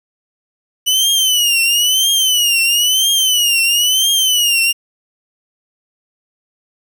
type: tone with vibrato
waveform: sawtooth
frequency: 2960 Hz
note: F#7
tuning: in tune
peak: -8 dBFS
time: 0.86-4.73 s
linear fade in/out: 20 ms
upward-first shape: triangle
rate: 1 Hz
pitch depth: 160 cents each way
effects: 7-bit